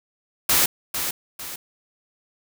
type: noise with echo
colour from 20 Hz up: white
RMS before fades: -18 dBFS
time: 0.49-0.66 s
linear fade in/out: 5 ms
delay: 450 ms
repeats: 2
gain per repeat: -8 dB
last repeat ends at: 1.56 s
effects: none